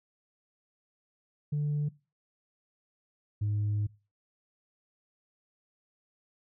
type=tone pair in turn; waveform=sine; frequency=147.4 / 104.23 Hz; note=D3 / G#2; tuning=+7 / +7 cents; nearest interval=tritone; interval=600 cents; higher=first; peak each=-25 dBFS; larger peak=neither; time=1.52-1.89 / 3.41-3.87 s; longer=second; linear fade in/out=10 ms; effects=noise-tail reverb RT60 0.3 s tail -21 dB re dry + tanh soft clip ceiling -25 dBFS